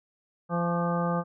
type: harmonic tone with a mistuned harmonic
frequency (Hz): 171.9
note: F3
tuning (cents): -27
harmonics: 1 / 2 / 3 / 4 / 5 / 6 / 7 / 9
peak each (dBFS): -27 / -39 / -31 / -36 / -35 / -40 / -33 / -43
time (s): 0.49-1.24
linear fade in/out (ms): 50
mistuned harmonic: 6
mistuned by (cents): +88
effects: none